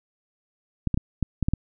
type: clicks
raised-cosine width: 5 ms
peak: -10 dBFS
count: 7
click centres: 0.873 / 0.943 / 0.975 / 1.227 / 1.427 / 1.485 / 1.536 s
effects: none